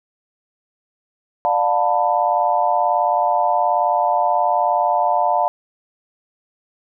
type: chord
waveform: sine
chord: B half-diminished seventh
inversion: first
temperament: just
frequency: 592.7 / 711.2 / 889 / 987.8 Hz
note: D5 / F5 / A5 / B5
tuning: +16 / +31 / +18 / 0 cents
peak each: -22 / -18 / -19 / -23 dBFS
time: 1.45-5.48 s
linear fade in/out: 0 ms
effects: none